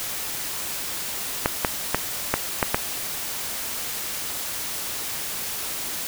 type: clicks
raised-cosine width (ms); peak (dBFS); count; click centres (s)
0.5; -3; 6; 1.459 / 1.648 / 1.946 / 2.34 / 2.628 / 2.745
effects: white hiss -30 dBFS RMS until 6.07 s